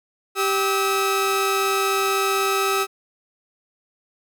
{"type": "tone pair together", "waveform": "sawtooth", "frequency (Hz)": [390.7, 1288], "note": ["G4", "E6"], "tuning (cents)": [-6, -41], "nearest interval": "octave + major sixth", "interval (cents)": 2065, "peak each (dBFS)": -18, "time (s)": [0.35, 2.87], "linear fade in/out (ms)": 50, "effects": []}